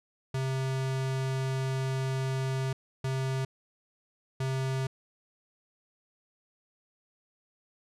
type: tone bursts at uneven times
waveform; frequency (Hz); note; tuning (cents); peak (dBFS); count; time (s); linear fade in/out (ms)
square; 132.5; C3; +22; -29; 3; 0.34-2.73 / 3.04-3.45 / 4.4-4.87; 5
effects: low-pass 9000 Hz 12 dB/octave